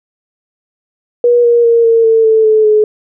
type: tone with pitch steps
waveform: sine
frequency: 481.5 / 473.2 / 465.1 / 457.1 / 449.3 / 441.5 / 434 / 426.5 Hz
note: B4 / A#4 / A#4 / A#4 / A4 / A4 / A4 / G#4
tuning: -44 / +26 / -4 / -34 / +36 / +6 / -24 / +46 cents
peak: -5 dBFS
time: 1.24-2.84 s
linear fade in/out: 2 ms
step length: 200 ms
effects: none